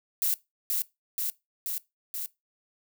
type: noise with echo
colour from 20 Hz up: violet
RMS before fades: -26 dBFS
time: 0.22-0.34 s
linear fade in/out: 0 ms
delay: 480 ms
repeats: 4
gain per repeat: -2 dB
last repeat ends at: 2.26 s
effects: noise-tail reverb RT60 0.2 s tail -20 dB re dry